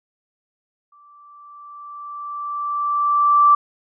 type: tone with exponential growth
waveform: sine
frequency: 1168 Hz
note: D6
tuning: 10 cents flat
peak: -8 dBFS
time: 0.92-3.55 s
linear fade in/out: 5 ms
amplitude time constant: 570 ms
effects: none